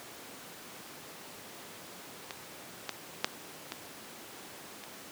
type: clicks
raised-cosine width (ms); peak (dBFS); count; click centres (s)
0.2; -20 / -15 / -8 / -19 / -26; 5; 2.308 / 2.893 / 3.245 / 3.721 / 4.838
effects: pink hiss -47 dBFS RMS until 5.11 s + high-pass 200 Hz 12 dB/octave